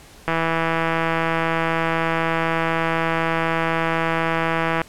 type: click train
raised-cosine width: 0.5 ms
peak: -6 dBFS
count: 745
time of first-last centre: 0.28-4.817 s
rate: 164 Hz
effects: pink hiss -46 dBFS RMS until 4.88 s + low-pass 12000 Hz 12 dB/octave